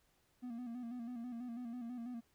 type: tone with vibrato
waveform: triangle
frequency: 240 Hz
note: B3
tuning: 49 cents flat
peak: -40 dBFS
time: 0.42-2.21 s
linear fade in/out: 20 ms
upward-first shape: square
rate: 6.1 Hz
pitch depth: 59 cents each way
effects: pink hiss -75 dBFS RMS until 2.34 s

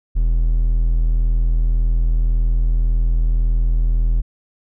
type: tone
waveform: triangle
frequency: 40.91 Hz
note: E1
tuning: 12 cents flat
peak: -11 dBFS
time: 0.15-4.22 s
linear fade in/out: 20 ms
effects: none

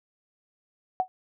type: tone with exponential decay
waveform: sine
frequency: 745 Hz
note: F#5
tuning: 12 cents sharp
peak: -17 dBFS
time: 1-1.08 s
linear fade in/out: 0 ms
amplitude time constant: 17 ms
effects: none

